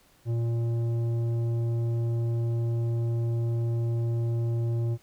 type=tone with tanh clipping; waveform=sine; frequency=116.54 Hz; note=A#2; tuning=in tune; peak=-26 dBFS; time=0.25-4.98 s; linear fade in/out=50 ms; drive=10 dB; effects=pink hiss -61 dBFS RMS until 5.02 s